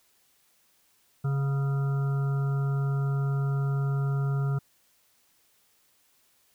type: harmonic tone with a mistuned harmonic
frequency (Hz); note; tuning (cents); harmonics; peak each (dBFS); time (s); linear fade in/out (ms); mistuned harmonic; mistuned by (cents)
138; C#3; -7; 1 / 3 / 5 / 7 / 9 / 10; -24 / -40 / -45 / -51 / -45 / -44; 1.24-4.59; 10; 5; +34
effects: white hiss -66 dBFS RMS until 6.54 s